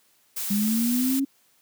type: noise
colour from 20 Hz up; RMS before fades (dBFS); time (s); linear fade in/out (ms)
blue; -30; 0.36-1.2; 10
type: linear sweep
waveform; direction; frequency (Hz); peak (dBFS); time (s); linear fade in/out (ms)
sine; up; 199 to 276.6; -21; 0.5-1.25; 10
effects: white hiss -63 dBFS RMS until 1.61 s + high-pass 80 Hz 12 dB/octave